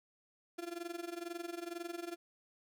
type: tone with amplitude modulation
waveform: 35% pulse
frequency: 343.2 Hz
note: F4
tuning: 30 cents flat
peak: -36 dBFS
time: 0.58-2.16 s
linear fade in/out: 10 ms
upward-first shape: sine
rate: 22.1 Hz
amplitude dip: 85%
effects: none